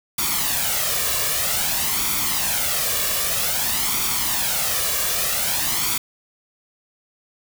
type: noise with flanger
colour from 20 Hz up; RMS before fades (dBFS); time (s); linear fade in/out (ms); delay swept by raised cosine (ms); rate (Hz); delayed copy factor
white; -22; 0.18-5.98; 5; 0.87 to 1.77; 0.52; +0.6
effects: none